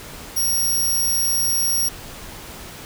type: tone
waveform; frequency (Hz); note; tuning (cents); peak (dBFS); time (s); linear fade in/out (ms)
5% pulse; 5620; F8; +10; -12; 0.36-1.89; 10
effects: pink hiss -37 dBFS RMS until 2.85 s